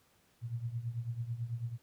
sine tone with tremolo, 117.5 Hz, A#2, 14 cents sharp, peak -31 dBFS, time 0.41-1.78 s, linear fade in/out 50 ms, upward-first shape triangle, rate 9.1 Hz, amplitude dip 85%, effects pink hiss -69 dBFS RMS until 1.82 s + high-pass 60 Hz 12 dB/octave

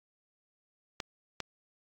clicks, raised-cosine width 0.2 ms, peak -17 dBFS, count 2, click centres 1.002 / 1.403 s, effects AAC 48 kbps

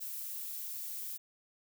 violet noise, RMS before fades -41 dBFS, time 0-1.18 s, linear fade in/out 20 ms, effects none

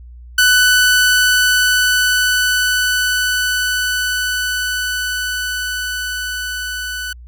sawtooth tone with level ramp, 1494 Hz, F#6, 16 cents sharp, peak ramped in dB -5 to -19 dBFS, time 0.38-7.13 s, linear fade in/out 5 ms, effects added 60 Hz sine -34 dBFS peak until 7.27 s

